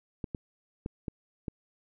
clicks, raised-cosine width 3 ms, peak -21 dBFS, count 5, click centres 0.242 / 0.348 / 0.861 / 1.082 / 1.482 s, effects none

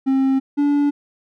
triangle tone pair in turn, 267.2 / 288.2 Hz, C4 / D4, +36 / -33 cents, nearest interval minor second, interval 131 cents, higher second, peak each -12 / -12 dBFS, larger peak neither, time 0.06-0.4 / 0.57-0.91 s, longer neither, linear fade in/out 20 ms, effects none

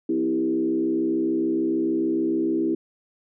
sine tone with frequency modulation, 325.8 Hz, E4, 20 cents flat, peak -20 dBFS, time 0.09-2.75 s, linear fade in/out 5 ms, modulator 66.8 Hz, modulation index 0.97, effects none

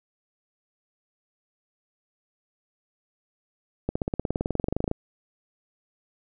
accelerating click train, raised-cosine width 2 ms, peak -12 dBFS, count 22, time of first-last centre 3.89-4.914 s, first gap 65 ms, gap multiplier 0.97, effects none

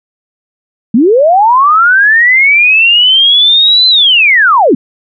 sine linear two-way sweep, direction up then down, 203.6 to 4080 to 203.6 Hz, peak -3 dBFS, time 0.94-4.75 s, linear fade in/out 5 ms, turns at 3.88 s, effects none

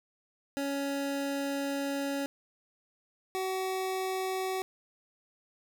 25% pulse tone pair in turn, 279.1 / 377.1 Hz, C#4 / F#4, +12 / +33 cents, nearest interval perfect fourth, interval 521 cents, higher second, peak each -27 dBFS, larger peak neither, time 0.57-2.26 / 3.35-4.62 s, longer first, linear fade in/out 0 ms, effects none

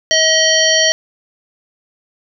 harmonic tone with a mistuned harmonic, 636 Hz, D#5, 38 cents sharp, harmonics 1 / 3 / 5 / 7 / 9, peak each -16 / -16 / -16 / -16 / -16 dBFS, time 0.11-0.92 s, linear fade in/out 0 ms, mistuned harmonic 5, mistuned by -32 cents, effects none

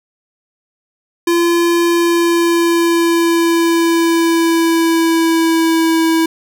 square tone with pitch glide, 341.9 to 326.1 Hz, F4 to E4, -37 to -19 cents, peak -11 dBFS, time 1.27-6.26 s, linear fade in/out 5 ms, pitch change -82 cents, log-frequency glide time 1.91-6.04 s, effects none

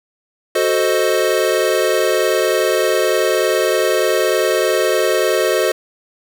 square chord, F# diminished seventh, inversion none, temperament equal, 370 / 440 / 523.3 / 622.3 Hz, F#4 / A4 / C5 / Eb5, 0 / 0 / 0 / 0 cents, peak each -20 dBFS, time 0.55-5.72 s, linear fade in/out 5 ms, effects none

